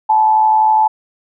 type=tone with amplitude modulation; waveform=sine; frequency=868 Hz; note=A5; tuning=24 cents flat; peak=-6 dBFS; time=0.09-0.88 s; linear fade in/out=10 ms; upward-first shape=sine; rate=112 Hz; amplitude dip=50%; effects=none